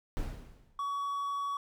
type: noise with exponential decay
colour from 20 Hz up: brown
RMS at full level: -32 dBFS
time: 0.17-0.86 s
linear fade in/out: 0 ms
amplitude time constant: 150 ms
type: tone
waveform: triangle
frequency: 1128 Hz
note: C#6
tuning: 30 cents sharp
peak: -30 dBFS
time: 0.79-1.57 s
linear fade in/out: 2 ms
effects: none